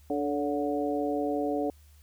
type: harmonic tone with a mistuned harmonic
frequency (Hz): 145.8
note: D3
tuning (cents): -12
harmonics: 2 / 3 / 4 / 5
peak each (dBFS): -30 / -32 / -33 / -34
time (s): 0.1-1.7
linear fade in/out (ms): 2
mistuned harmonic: 4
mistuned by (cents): -43
effects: added 74 Hz sine -53 dBFS peak until 2.02 s + white hiss -64 dBFS RMS until 2.02 s